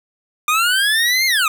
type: linear two-way sweep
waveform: 25% pulse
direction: up then down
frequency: 1200 to 2150 to 1200 Hz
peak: -10 dBFS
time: 0.48-1.48 s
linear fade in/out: 2 ms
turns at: 1.26 s
effects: none